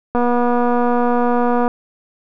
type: click train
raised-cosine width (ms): 1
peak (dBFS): -5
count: 371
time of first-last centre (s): 0.15-1.679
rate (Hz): 242
effects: none